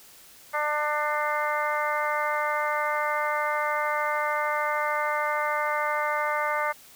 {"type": "harmonic tone", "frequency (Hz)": 298.9, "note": "D4", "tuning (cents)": 31, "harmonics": [2, 3, 4, 5, 6, 7], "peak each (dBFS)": [-30, -30, -29, -33, -36, -32], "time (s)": [0.53, 6.73], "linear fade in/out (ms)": 20, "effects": ["white hiss -51 dBFS RMS until 6.95 s"]}